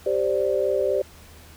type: chord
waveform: sine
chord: G suspended fourth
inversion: none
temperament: equal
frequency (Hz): 392 / 523.3 / 587.3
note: G4 / C5 / D5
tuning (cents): 0 / 0 / 0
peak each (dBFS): -24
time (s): 0.06-1.02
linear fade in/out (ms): 5
effects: added 78 Hz sine -48 dBFS peak until 1.56 s + pink hiss -49 dBFS RMS until 1.56 s